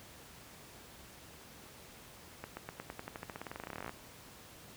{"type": "accelerating click train", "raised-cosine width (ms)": 0.5, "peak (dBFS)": -26, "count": 28, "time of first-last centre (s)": [2.44, 3.894], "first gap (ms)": 130, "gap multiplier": 0.92, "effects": ["pink hiss -54 dBFS RMS until 4.76 s", "high-pass 60 Hz 12 dB/octave"]}